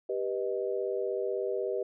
sine chord, G augmented, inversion none, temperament equal with one note detuned, 392 / 488.2 / 622.3 Hz, G4 / B4 / D#5, 0 / -20 / 0 cents, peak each -32 / -33 / -36 dBFS, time 0.09-1.83 s, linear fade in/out 5 ms, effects none

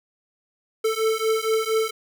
square beating tone pair, 440 / 444.3 Hz, A4 / A4, 0 / +17 cents, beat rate 4.3 Hz, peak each -24 dBFS, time 0.84-1.91 s, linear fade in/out 10 ms, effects none

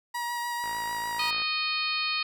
30% pulse tone with vibrato, 956 Hz, A#5, 43 cents sharp, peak -27 dBFS, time 0.14-1.31 s, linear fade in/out 10 ms, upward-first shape sine, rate 6.7 Hz, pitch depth 12 cents each way
click train, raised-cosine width 0.5 ms, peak -27 dBFS, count 44, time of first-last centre 0.64-1.419 s, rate 55.2 Hz
harmonic tone, 620 Hz, D#5, 6 cents flat, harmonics 2 / 3 / 4 / 5 / 6 / 7 / 8, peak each -34 / -42 / -30 / -37 / -37 / -31 / -42 dBFS, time 1.19-2.23 s, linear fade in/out 5 ms
effects none

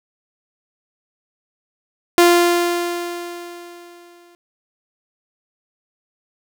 sawtooth tone with exponential decay, 347.5 Hz, F4, 9 cents flat, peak -4 dBFS, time 2.18-4.35 s, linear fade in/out 0 ms, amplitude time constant 470 ms, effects none

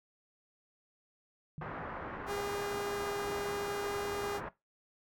sine tone with exponential decay, 151.7 Hz, D#3, 44 cents flat, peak -37 dBFS, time 1.58-1.82 s, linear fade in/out 0 ms, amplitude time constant 51 ms
white low-pass noise, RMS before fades -42 dBFS, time 1.61-4.49 s, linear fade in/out 5 ms, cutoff 1500 Hz, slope 24 dB/octave
sawtooth tone, 405.8 Hz, G#4, 40 cents flat, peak -32 dBFS, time 2.26-4.41 s, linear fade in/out 50 ms
effects noise-tail reverb RT60 0.2 s tail -18 dB re dry

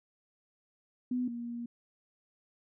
sine tone pair in turn, 249.1 / 237.1 Hz, B3 / A#3, +15 / +30 cents, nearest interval minor second, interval 85 cents, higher first, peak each -29 / -36 dBFS, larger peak first, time 1.11-1.28 / 1.28-1.66 s, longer second, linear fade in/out 5 ms, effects none

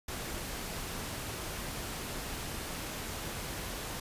pink noise, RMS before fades -39 dBFS, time 0.08-4 s, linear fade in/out 5 ms, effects resampled to 32000 Hz

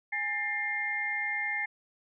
sine tone cluster, 828 / 1783 / 2112 Hz, G#5 / A6 / C7, -5 / +22 / +16 cents, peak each -39 / -34 / -31 dBFS, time 0.12-1.66 s, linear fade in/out 10 ms, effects none

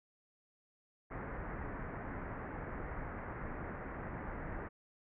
pink low-pass noise, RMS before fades -43 dBFS, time 1.1-4.69 s, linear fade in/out 20 ms, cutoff 2000 Hz, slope 48 dB/octave, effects none

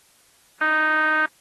5% pulse tone with low-pass filter, 310.2 Hz, D#4, 5 cents flat, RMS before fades -20 dBFS, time 0.61-1.26 s, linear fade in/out 5 ms, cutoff 1500 Hz, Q 6.6, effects white hiss -57 dBFS RMS until 1.4 s + AAC 32 kbps

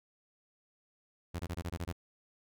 sawtooth tone bursts, 86 Hz, F2, 26 cents flat, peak -31 dBFS, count 8, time 1.34-1.926 s, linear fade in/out 10 ms, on 54 ms, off 22 ms, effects none

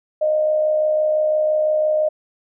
sine tone with amplitude modulation, 616 Hz, D#5, 17 cents flat, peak -13 dBFS, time 0.21-2.09 s, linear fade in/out 10 ms, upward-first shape sine, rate 65.9 Hz, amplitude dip 40%, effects none

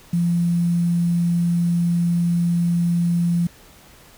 sine tone with quantisation, 172 Hz, F3, 26 cents flat, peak -16 dBFS, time 0.13-3.47 s, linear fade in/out 5 ms, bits 7, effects pink hiss -48 dBFS RMS until 4.17 s

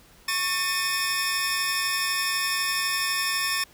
sawtooth tone cluster, 1109 / 1796 / 2497 / 5400 Hz, C#6 / A6 / D#7 / E8, 0 / +35 / +6 / +41 cents, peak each -27 / -25 / -27 / -27 dBFS, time 0.28-3.64 s, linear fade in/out 5 ms, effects pink hiss -54 dBFS RMS until 3.73 s

